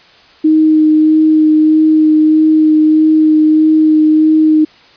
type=tone with vibrato; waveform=sine; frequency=311.1 Hz; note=D#4; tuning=in tune; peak=-5 dBFS; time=0.44-4.65 s; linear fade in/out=10 ms; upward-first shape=sine; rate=1.6 Hz; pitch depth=12 cents each way; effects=white hiss -43 dBFS RMS until 4.96 s + resampled to 11025 Hz